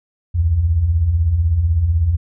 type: beating tone pair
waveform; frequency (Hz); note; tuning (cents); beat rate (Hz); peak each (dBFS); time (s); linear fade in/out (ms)
sine; 68.7 / 84.7; C#2 / E2; -15 / +48; 16; -22 / -13; 0.34-2.17; 20
effects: none